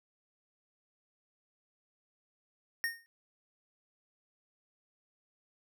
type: tone with exponential decay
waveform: square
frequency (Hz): 1844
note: A#6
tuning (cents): -19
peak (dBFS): -28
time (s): 2.84-3.06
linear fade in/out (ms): 0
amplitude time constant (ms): 46
effects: none